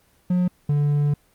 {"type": "tone pair in turn", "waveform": "triangle", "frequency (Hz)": [180, 145.83], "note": ["F#3", "D3"], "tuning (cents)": [-47, -12], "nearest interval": "major third", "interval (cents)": 365, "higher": "first", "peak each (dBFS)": -15, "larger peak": "neither", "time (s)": [[0.3, 0.48], [0.69, 1.14]], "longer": "second", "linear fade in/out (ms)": 5, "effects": ["pink hiss -60 dBFS RMS until 1.34 s", "Opus 24 kbps"]}